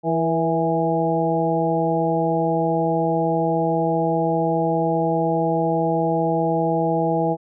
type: harmonic tone with a mistuned harmonic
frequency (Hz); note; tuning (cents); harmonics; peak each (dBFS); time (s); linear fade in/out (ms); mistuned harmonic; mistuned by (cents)
164.81; E3; 0; 1 / 2 / 3 / 4 / 5; -24 / -24 / -24 / -24 / -24; 0.03-7.37; 50; 3; -36
effects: none